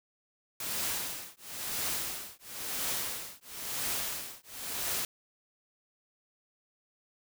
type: noise with tremolo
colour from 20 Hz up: white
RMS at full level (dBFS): -32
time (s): 0.6-5.05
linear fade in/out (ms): 2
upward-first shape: triangle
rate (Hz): 0.98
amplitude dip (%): 100
effects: none